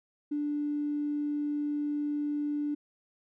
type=tone with tanh clipping; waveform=triangle; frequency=293.7 Hz; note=D4; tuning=in tune; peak=-28 dBFS; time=0.31-2.75 s; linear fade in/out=10 ms; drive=2 dB; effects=none